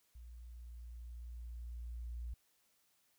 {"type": "tone with level ramp", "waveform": "sine", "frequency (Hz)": 59, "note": "A#1", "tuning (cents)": 22, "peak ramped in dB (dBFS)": [-50, -40], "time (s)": [0.15, 2.34], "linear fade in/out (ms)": 5, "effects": ["white hiss -75 dBFS RMS until 3.18 s"]}